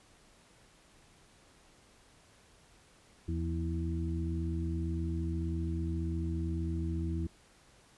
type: harmonic tone with a mistuned harmonic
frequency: 81.8 Hz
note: E2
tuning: 13 cents flat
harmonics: 1 / 2 / 3 / 4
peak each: -33 / -38 / -45 / -39 dBFS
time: 3.28-7.27 s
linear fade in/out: 5 ms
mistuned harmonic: 2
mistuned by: +72 cents
effects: pink hiss -62 dBFS RMS until 7.97 s + resampled to 24000 Hz